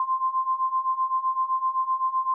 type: beating tone pair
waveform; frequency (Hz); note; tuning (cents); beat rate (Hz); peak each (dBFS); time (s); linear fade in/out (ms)
sine; 1040 / 1047.8; C6 / C6; -11 / +2; 7.8; -27 / -24; 0-2.34; 2
effects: none